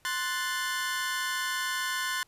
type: chord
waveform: sawtooth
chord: F# diminished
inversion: second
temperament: equal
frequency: 1046.5 / 1480 / 1760 Hz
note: C6 / F#6 / A6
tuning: 0 / 0 / 0 cents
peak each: -30 dBFS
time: 0.05-2.23 s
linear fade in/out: 0 ms
effects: pink hiss -65 dBFS RMS until 2.27 s + resampled to 32000 Hz